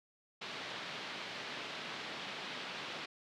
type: band-pass noise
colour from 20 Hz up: white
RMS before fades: -44 dBFS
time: 0.41-3.06 s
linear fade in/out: 10 ms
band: 130 to 3900 Hz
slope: 24 dB/octave
effects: none